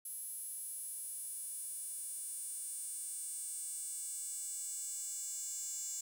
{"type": "tone with high-pass filter sweep", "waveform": "square", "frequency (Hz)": 319.6, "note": "D#4", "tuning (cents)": 47, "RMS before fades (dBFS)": -43, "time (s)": [0.05, 6.01], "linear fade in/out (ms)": 5, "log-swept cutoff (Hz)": [11000, 7300], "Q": 7, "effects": []}